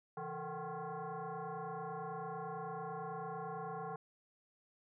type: tone with frequency modulation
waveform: sine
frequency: 167 Hz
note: E3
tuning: 23 cents sharp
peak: -40 dBFS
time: 0.17-3.96 s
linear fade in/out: 2 ms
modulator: 305 Hz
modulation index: 3.4
effects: none